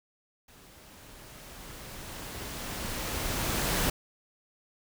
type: noise with level ramp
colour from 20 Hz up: pink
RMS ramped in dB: -55 to -27 dBFS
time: 0.48-3.9 s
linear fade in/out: 5 ms
effects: none